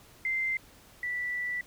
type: tone pair in turn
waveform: sine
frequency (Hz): 2083 / 1966.1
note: C7 / B6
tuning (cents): -8 / -8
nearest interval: minor second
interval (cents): 100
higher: first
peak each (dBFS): -27 / -30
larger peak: first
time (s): 0.25-0.57 / 1.03-1.61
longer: second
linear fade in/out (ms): 2
effects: pink hiss -56 dBFS RMS until 1.66 s